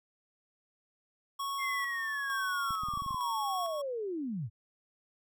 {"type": "tone with tremolo", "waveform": "square", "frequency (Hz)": 1106, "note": "C#6", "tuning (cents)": -4, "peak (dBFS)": -34, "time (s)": [1.39, 3.82], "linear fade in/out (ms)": 10, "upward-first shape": "square", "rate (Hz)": 1.1, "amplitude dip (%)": 50}
{"type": "linear sweep", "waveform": "sine", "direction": "down", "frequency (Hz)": [2124, 92.5], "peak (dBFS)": -33, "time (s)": [1.58, 4.5], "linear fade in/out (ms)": 50}
{"type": "clicks", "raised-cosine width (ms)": 5, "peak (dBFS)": -32, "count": 9, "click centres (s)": [2.707, 2.835, 2.886, 2.937, 2.974, 3.021, 3.063, 3.108, 3.145]}
{"effects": []}